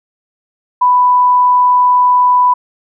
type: tone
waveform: sine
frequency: 992 Hz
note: B5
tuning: 7 cents sharp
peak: -6 dBFS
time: 0.81-2.54 s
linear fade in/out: 10 ms
effects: none